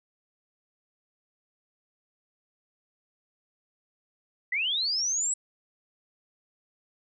sine linear sweep, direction up, 1922 to 7902 Hz, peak -25 dBFS, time 4.52-5.34 s, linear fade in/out 5 ms, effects none

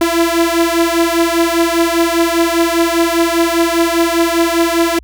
sawtooth beating tone pair, 333.5 / 338.5 Hz, E4 / E4, +20 / +46 cents, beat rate 5 Hz, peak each -10 dBFS, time 0.01-4.99 s, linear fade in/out 5 ms, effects added 60 Hz sine -37 dBFS peak until 5.03 s

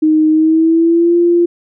sine tone with pitch glide, 311.1 to 345.2 Hz, D#4 to F4, 0 to -20 cents, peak -7 dBFS, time 0.02-1.46 s, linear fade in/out 10 ms, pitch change +180 cents, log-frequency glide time 0.3-1.16 s, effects none

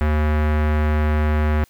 square tone with low-pass filter, 76 Hz, D#2, 40 cents flat, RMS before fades -18 dBFS, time 0.01-1.64 s, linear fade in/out 0 ms, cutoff 1900 Hz, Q 1.5, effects white hiss -56 dBFS RMS until 1.69 s

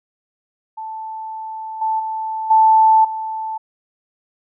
sine tone with level steps, 880 Hz, A5, in tune, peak -26 / -16 / -21 / -8 / -22 dBFS, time 0.77-3.58 s, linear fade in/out 10 ms, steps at 1.81 / 1.99 / 2.5 / 3.04 s, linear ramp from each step 10 ms, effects none

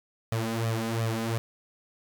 sawtooth tone with flanger, 113.5 Hz, A#2, 46 cents flat, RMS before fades -29 dBFS, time 0.32-1.38 s, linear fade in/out 0 ms, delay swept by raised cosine 1.6 to 4 ms, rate 2.8 Hz, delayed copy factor +0.8, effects none

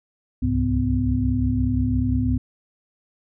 sine tone cluster, 65.3 / 71.1 / 102.2 / 130.9 / 252.2 Hz, C2 / C#2 / G#2 / C3 / B3, -3 / +45 / -27 / +1 / +36 cents, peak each -25 / -30 / -23 / -31 / -22 dBFS, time 0.42-2.38 s, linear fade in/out 10 ms, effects none

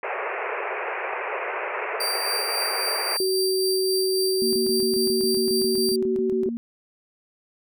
pink band-pass noise, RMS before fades -29 dBFS, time 0.03-3.17 s, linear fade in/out 2 ms, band 380 to 2600 Hz, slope 96 dB/octave
sawtooth tone with tremolo, 4699 Hz, D8, in tune, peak -21 dBFS, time 2-5.96 s, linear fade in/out 5 ms, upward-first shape sine, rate 3.7 Hz, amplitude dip 30%
sine tone, 377.6 Hz, F#4, 35 cents sharp, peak -21 dBFS, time 3.2-6.49 s, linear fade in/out 2 ms
sine tone bursts, 233 Hz, A#3, 1 cent flat, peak -26 dBFS, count 16, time 4.42-6.57 s, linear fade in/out 0 ms, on 110 ms, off 26 ms
effects none

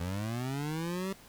25% pulse linear sweep, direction up, 84 to 196 Hz, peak -29 dBFS, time 0-1.13 s, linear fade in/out 5 ms, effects pink hiss -55 dBFS RMS until 1.28 s

